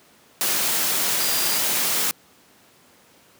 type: tone in noise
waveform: sine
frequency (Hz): 4796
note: D8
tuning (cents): +36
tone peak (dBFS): -29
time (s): 1.2-1.59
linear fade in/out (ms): 0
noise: white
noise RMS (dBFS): -22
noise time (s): 0.41-2.11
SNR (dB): -10
effects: pink hiss -54 dBFS RMS until 3.39 s + high-pass 150 Hz 12 dB/octave